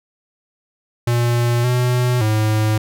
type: tone with pitch steps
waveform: square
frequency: 119.5 / 124.1 / 108.1 Hz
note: A#2 / B2 / A2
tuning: +43 / +9 / -30 cents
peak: -15 dBFS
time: 1.07-2.78 s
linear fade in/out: 5 ms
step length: 570 ms
effects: none